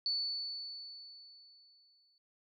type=tone with exponential decay; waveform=sine; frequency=4470 Hz; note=C#8; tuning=14 cents sharp; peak=-30 dBFS; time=0.06-2.18 s; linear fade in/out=1 ms; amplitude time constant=460 ms; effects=none